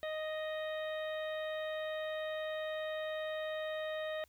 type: harmonic tone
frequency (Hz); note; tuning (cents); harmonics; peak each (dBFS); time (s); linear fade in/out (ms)
622.3; D#5; 0; 1 / 2 / 3 / 4 / 5 / 6; -37 / -49 / -45 / -55 / -54 / -51; 0.03-4.24; 0
effects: added 71 Hz sine -70 dBFS peak until 4.28 s + white hiss -72 dBFS RMS until 4.28 s